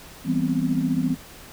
sine chord, C major seventh, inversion first, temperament equal, 164.81 / 196 / 246.9 / 261.6 Hz, E3 / G3 / B3 / C4, 0 / 0 / 0 / 0 cents, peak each -26 / -29 / -25 / -24 dBFS, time 0.24-1.17 s, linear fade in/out 50 ms, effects pink hiss -44 dBFS RMS until 1.52 s

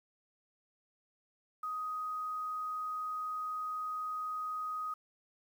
sine tone with quantisation, 1252 Hz, D#6, 10 cents sharp, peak -35 dBFS, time 1.63-4.94 s, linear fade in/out 5 ms, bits 10, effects none

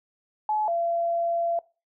sine tone pair in turn, 854 / 680.4 Hz, G#5 / F5, +48 / -45 cents, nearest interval major third, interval 393 cents, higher first, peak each -22 / -23 dBFS, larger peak first, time 0.49-0.68 / 0.68-1.59 s, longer second, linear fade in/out 2 ms, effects noise-tail reverb RT60 0.3 s tail -21 dB re dry

